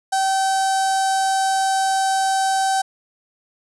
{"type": "tone with notch filter", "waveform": "sawtooth", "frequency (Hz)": 771, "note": "G5", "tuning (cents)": -29, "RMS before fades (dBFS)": -19, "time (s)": [0.12, 2.82], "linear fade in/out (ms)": 10, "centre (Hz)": 2400, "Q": 0.69, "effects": ["resampled to 24000 Hz", "9-bit"]}